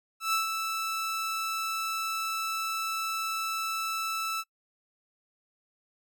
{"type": "tone with ADSR envelope", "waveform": "sawtooth", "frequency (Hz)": 1318.5, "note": "E6", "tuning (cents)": 0, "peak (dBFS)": -20, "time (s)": [0.2, 4.44], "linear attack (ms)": 130, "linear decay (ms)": 130, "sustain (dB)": -6, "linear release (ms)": 46, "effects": ["noise-tail reverb RT60 0.1 s tail -25 dB re dry"]}